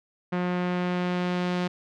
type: tone with low-pass filter sweep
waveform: sawtooth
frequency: 179 Hz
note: F3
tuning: 43 cents sharp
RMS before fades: -27 dBFS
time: 0.32-1.68 s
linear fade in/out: 10 ms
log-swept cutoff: 2100 to 4000 Hz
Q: 1
effects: none